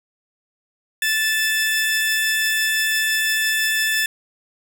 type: tone pair together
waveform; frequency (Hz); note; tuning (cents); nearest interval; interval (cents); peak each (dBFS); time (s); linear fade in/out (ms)
sawtooth; 1753.3 / 2627; A6 / E7; -7 / -7; perfect fifth; 700; -15 / -22; 1.02-4.06; 2
effects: none